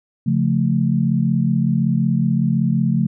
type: chord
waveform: sine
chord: Db augmented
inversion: none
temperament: equal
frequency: 138.59 / 174.61 / 220 Hz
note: Db3 / F3 / A3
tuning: 0 / 0 / 0 cents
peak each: -19 dBFS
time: 0.26-3.07 s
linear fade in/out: 10 ms
effects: none